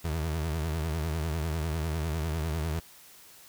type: tone with vibrato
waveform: 30% pulse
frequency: 79.3 Hz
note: D#2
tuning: 33 cents sharp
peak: -26 dBFS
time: 0.04-2.8 s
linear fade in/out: 10 ms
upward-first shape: triangle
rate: 10 Hz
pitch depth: 130 cents each way
effects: white hiss -53 dBFS RMS until 3.48 s